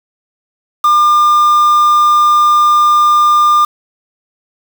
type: tone with quantisation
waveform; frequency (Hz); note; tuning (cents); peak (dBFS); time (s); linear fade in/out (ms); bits
triangle; 1200; D6; +37; -4; 0.84-3.65; 5; 4
effects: none